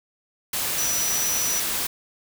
sine tone in noise, 5890 Hz, F#8, 9 cents flat, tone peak -24 dBFS, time 0.78-1.6 s, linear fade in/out 5 ms, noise white, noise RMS -26 dBFS, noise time 0.53-1.87 s, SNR -1 dB, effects none

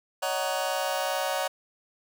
sawtooth chord, D# minor seventh, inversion third, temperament just, 560 / 622.3 / 746.7 / 933.4 Hz, C#5 / D#5 / F#5 / A#5, +18 / 0 / +16 / +2 cents, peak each -27 / -29 / -27 / -31 dBFS, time 0.22-1.48 s, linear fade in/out 10 ms, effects none

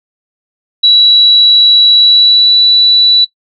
sine tone with pitch glide, 3918 to 3950 Hz, B7 to B7, -15 to 0 cents, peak -3 dBFS, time 0.83-3.25 s, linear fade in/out 10 ms, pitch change +15 cents, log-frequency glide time 1.94-2.57 s, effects noise-tail reverb RT60 0.1 s tail -18 dB re dry

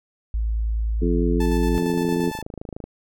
sine tone, 55 Hz, A1, in tune, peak -20 dBFS, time 0.34-1.78 s, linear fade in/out 0 ms
harmonic tone, 86.1 Hz, F2, 24 cents flat, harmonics 2 / 3 / 4 / 5, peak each -25 / -24 / -25 / -26 dBFS, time 1.01-2.31 s, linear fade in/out 20 ms
sawtooth tone with tremolo, 877 Hz, A5, 6 cents flat, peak -26 dBFS, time 1.4-2.42 s, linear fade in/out 5 ms, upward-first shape square, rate 8.7 Hz, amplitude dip 35%
click train, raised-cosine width 2 ms, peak -20 dBFS, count 30, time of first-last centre 1.75-2.84 s, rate 26.6 Hz
effects none

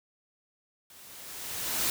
white noise with level ramp, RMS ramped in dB -53 to -27 dBFS, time 0.9-1.9 s, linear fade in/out 2 ms, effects none

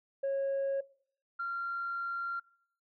sine tone pair in turn, 548 / 1380.9 Hz, C#5 / F6, -20 / -20 cents, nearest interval octave + major third, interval 1600 cents, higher second, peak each -27 / -32 dBFS, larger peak first, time 0.23-0.81 / 1.39-2.4 s, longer second, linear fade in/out 10 ms, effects noise-tail reverb RT60 0.6 s tail -23 dB re dry + tanh soft clip ceiling -28 dBFS

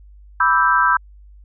sine chord, E minor seventh, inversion second, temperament equal, 987.8 / 1174.7 / 1318.5 / 1568 Hz, B5 / D6 / E6 / G6, 0 / 0 / 0 / 0 cents, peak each -17 / -22 / -17 / -17 dBFS, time 0.4-0.97 s, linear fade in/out 5 ms, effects added 50 Hz sine -41 dBFS peak until 1.44 s

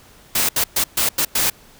white noise bursts at uneven times, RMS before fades -18 dBFS, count 6, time 0.35-0.49 / 0.56-0.64 / 0.76-0.84 / 0.97-1.09 / 1.18-1.25 / 1.35-1.5 s, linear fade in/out 5 ms, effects pink hiss -48 dBFS RMS until 1.79 s

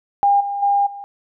sine tone with level steps, 805 Hz, G5, 46 cents sharp, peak -11 / -21 / -13 / -30 dBFS, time 0.23-1.04 s, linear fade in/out 0 ms, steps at 0.4 / 0.62 / 0.86 s, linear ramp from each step 10 ms, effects none

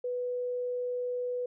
sine tone, 493.9 Hz, B4, in tune, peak -30 dBFS, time 0.04-1.46 s, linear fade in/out 5 ms, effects none

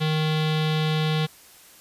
square tone with low-pass filter, 155.56 Hz, D#3, in tune, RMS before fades -23 dBFS, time 0-1.27 s, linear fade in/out 20 ms, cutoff 3600 Hz, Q 3.8, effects white hiss -50 dBFS RMS until 1.8 s + resampled to 32000 Hz

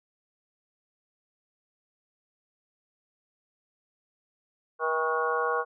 harmonic tone with a mistuned harmonic, 160 Hz, D#3, 49 cents sharp, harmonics 3 / 4 / 5 / 6 / 7 / 8 / 9, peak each -29 / -36 / -34 / -40 / -29 / -40 / -32 dBFS, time 4.79-5.65 s, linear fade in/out 50 ms, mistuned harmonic 7, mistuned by -21 cents, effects none

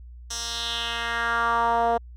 10% pulse tone with band-pass filter sweep, 233.2 Hz, A#3, 1 cent sharp, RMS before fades -25 dBFS, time 0.3-1.98 s, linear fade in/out 10 ms, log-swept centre 6200 to 610 Hz, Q 2.5, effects added 60 Hz sine -40 dBFS peak until 2.16 s

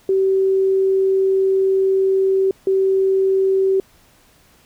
sine tone pair in turn, 384.1 / 384.1 Hz, G4 / G4, -35 / -35 cents, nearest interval unison, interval 0 cents, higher neither, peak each -13 dBFS, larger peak neither, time 0.09-2.51 / 2.67-3.8 s, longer first, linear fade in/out 2 ms, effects pink hiss -53 dBFS RMS until 4.65 s

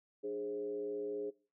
sine tone with frequency modulation, 415.3 Hz, G#4, in tune, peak -36 dBFS, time 0.23-1.31 s, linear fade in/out 20 ms, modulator 115 Hz, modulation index 0.66, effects noise-tail reverb RT60 0.4 s tail -23 dB re dry

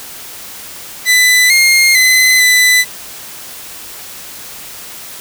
sawtooth tone with pitch steps, 1999 / 2130 / 2029 / 1999 Hz, B6 / C7 / B6 / B6, +20 / +30 / +46 / +20 cents, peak -3 dBFS, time 1.05-2.85 s, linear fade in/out 50 ms, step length 450 ms, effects white hiss -30 dBFS RMS until 5.2 s

